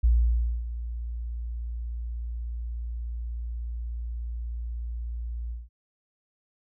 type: tone with ADSR envelope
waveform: sine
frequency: 58.27 Hz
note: A#1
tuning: in tune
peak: -16 dBFS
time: 0.03-5.69 s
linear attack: 13 ms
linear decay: 590 ms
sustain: -14 dB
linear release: 180 ms
effects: none